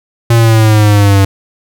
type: exponential sweep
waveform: square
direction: down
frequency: 117.4 to 97 Hz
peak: -5 dBFS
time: 0.3-1.25 s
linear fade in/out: 5 ms
effects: none